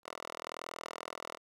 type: tone with high-pass filter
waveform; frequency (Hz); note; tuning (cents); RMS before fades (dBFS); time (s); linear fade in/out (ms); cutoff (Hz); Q
5% pulse; 41; E1; -9; -45; 0.03-1.39; 50; 760; 2.1
effects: low-pass 10000 Hz 12 dB/octave + 11-bit